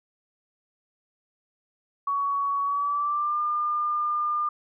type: tone with pitch glide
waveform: sine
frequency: 1123 to 1203.6 Hz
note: C#6 to D6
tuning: +22 to +42 cents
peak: -23 dBFS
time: 2.07-4.49 s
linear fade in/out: 5 ms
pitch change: +120 cents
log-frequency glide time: 2.62-3.4 s
effects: none